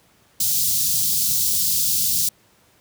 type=band-stop noise; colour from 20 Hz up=white; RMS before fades=-20 dBFS; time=0.4-2.29 s; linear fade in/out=5 ms; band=180 to 4100 Hz; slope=24 dB/octave; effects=pink hiss -57 dBFS RMS until 2.8 s + high-pass 80 Hz 12 dB/octave